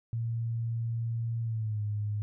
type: tone with pitch glide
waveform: sine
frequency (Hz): 115.4 to 104.61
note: A#2 to G#2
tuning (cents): -17 to +13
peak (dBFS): -29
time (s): 0.13-2.22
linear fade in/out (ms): 0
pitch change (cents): -170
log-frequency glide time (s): 1.42-1.82
effects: none